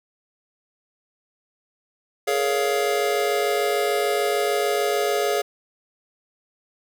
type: chord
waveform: square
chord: Bb minor seventh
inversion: third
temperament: just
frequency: 419.5 / 466.2 / 559.4 / 699.2 Hz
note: Ab4 / Bb4 / Db5 / F5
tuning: +17 / 0 / +16 / +2 cents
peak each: -24 / -30 / -27 / -27 dBFS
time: 2.27-5.42 s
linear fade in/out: 10 ms
effects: none